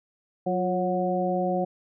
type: harmonic tone with a mistuned harmonic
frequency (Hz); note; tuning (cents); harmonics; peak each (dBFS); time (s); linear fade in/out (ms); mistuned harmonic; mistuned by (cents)
182.9; F#3; -20; 1 / 2 / 3 / 4; -28 / -30 / -28 / -28; 0.46-1.65; 10; 2; -53
effects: none